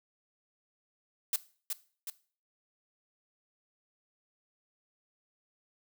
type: noise with echo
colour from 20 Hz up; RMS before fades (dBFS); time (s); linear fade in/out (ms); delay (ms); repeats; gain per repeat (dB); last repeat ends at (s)
blue; -29; 1.33-1.36; 2; 370; 2; -5; 2.1
effects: noise-tail reverb RT60 0.4 s tail -17 dB re dry